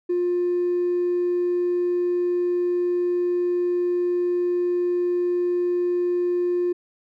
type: tone with hard clipping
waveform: sine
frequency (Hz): 353.6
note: F4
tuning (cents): +22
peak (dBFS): -20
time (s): 0.09-6.73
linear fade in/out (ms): 10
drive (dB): 1
effects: none